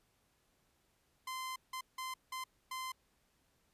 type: tone bursts at uneven times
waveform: sawtooth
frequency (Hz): 1036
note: C6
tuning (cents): -17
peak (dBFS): -36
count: 5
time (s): 1.27-1.56 / 1.73-1.81 / 1.98-2.14 / 2.32-2.44 / 2.71-2.92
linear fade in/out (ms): 5
effects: pink hiss -75 dBFS RMS until 3.73 s + resampled to 32000 Hz